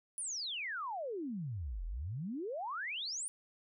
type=exponential two-way sweep; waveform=sine; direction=down then up; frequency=10260 to 38.95 to 9750 Hz; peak=-37 dBFS; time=0.18-3.28 s; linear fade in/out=0 ms; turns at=1.85 s; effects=none